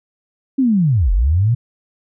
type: linear two-way sweep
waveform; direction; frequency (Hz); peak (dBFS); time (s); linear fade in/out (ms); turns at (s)
sine; down then up; 277.2 to 40.71 to 124.5; -11; 0.58-1.55; 10; 1.12
effects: none